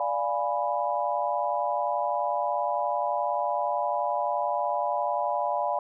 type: chord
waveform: sine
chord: D diminished seventh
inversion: none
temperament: equal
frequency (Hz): 587.3 / 698.5 / 830.6 / 987.8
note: D5 / F5 / Ab5 / Cb6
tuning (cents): 0 / 0 / 0 / 0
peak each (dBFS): -30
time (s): 0-5.79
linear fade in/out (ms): 2
effects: none